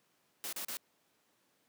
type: noise bursts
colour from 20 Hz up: white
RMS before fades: -40 dBFS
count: 3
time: 0.44-0.77 s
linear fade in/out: 0 ms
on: 86 ms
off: 36 ms
effects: pink hiss -73 dBFS RMS until 1.68 s + high-pass 200 Hz 12 dB/octave